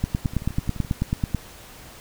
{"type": "two click trains", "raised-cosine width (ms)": 5, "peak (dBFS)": [-22, -9], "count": [8, 13], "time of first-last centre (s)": [[0.25, 0.848], [0.04, 1.347]], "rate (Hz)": [11.7, 9.18], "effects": ["pink hiss -44 dBFS RMS until 2 s"]}